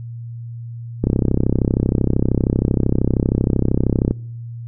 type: click train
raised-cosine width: 3 ms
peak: -3 dBFS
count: 102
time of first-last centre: 1.04-4.11 s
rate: 32.9 Hz
effects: noise-tail reverb RT60 0.7 s tail -26 dB re dry + added 117 Hz sine -28 dBFS peak until 4.67 s